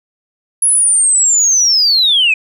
sine linear sweep, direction down, 10548 to 2464 Hz, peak -7 dBFS, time 0.62-2.34 s, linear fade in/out 5 ms, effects tanh soft clip ceiling -3 dBFS

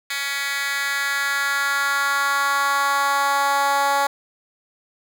10% pulse tone with high-pass filter sweep, 280 Hz, C#4, 18 cents sharp, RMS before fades -21 dBFS, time 0.1-4.07 s, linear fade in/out 5 ms, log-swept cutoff 2300 to 750 Hz, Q 2.3, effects none

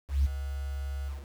sine tone with ADSR envelope, 69.3 Hz, C#2, in tune, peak -18 dBFS, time 0.08-1.27 s, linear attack 170 ms, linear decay 19 ms, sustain -13 dB, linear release 190 ms, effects tanh soft clip ceiling -18 dBFS + 8-bit

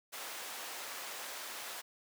pink high-pass noise, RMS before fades -44 dBFS, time 0.12-1.82 s, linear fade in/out 20 ms, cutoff 700 Hz, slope 12 dB/octave, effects none

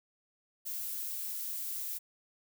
violet noise, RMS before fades -38 dBFS, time 0.65-1.99 s, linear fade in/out 20 ms, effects none

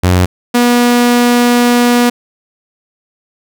sawtooth tone pair in turn, 90.6 / 241.9 Hz, F#2 / B3, -36 / -36 cents, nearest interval octave + perfect fourth, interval 1700 cents, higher second, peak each -3 dBFS, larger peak neither, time 0.03-0.26 / 0.54-2.1 s, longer second, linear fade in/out 10 ms, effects none

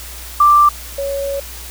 sine tone pair in turn, 1178 / 555.9 Hz, D6 / C#5, +5 / +5 cents, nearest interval octave + minor second, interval 1300 cents, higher first, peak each -6 / -18 dBFS, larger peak first, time 0.4-0.69 / 0.98-1.4 s, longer second, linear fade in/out 5 ms, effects added 60 Hz sine -33 dBFS peak until 1.7 s + white hiss -33 dBFS RMS until 1.7 s

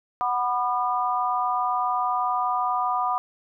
sine chord, B major, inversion second, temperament equal with one note detuned, 740 / 987.8 / 1212.6 Hz, F#5 / B5 / D#6, 0 / 0 / -45 cents, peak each -26 dBFS, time 0.21-3.18 s, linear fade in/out 0 ms, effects none

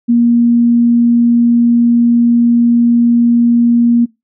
sine tone, 236.6 Hz, A#3, 26 cents sharp, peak -6 dBFS, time 0.08-4.06 s, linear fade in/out 20 ms, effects noise-tail reverb RT60 0.2 s tail -22 dB re dry

